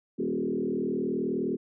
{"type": "tone with frequency modulation", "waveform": "sine", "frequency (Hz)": 310, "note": "D#4", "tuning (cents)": -6, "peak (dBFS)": -26, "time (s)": [0.18, 1.57], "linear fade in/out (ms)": 20, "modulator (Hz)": 39.6, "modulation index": 2.8, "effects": []}